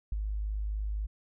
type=tone with ADSR envelope; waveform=sine; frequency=51.91 Hz; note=G#1; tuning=in tune; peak=-26 dBFS; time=0.12-1.07 s; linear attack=4 ms; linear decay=15 ms; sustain=-4 dB; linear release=16 ms; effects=none